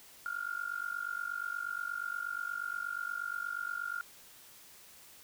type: tone with amplitude modulation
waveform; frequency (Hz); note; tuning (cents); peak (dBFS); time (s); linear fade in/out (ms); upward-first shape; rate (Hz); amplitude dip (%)
sine; 1409; F6; +15; -31; 0.26-4.01; 0; sine; 48.4; 90
effects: white hiss -56 dBFS RMS until 5.23 s